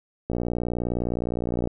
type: click train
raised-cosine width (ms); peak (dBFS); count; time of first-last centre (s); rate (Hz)
2; -13; 83; 0.3-1.674; 59.7
effects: none